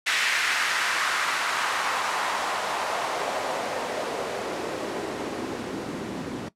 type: noise with band-pass filter sweep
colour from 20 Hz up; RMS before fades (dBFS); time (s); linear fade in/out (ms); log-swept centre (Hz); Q
white; -28; 0.06-6.49; 10; 2000 to 230; 1.6
effects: noise-tail reverb RT60 0.1 s tail -17 dB re dry + low-pass 11000 Hz 12 dB/octave